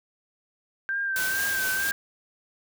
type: tone with vibrato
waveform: sine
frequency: 1568 Hz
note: G6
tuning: in tune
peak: -25 dBFS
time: 0.89-1.92 s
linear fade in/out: 0 ms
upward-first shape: sine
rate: 2.2 Hz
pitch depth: 45 cents each way
type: noise with tremolo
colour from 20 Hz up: white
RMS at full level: -30 dBFS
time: 1.16-1.91 s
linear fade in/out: 0 ms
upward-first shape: triangle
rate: 4.4 Hz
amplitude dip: 25%
effects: none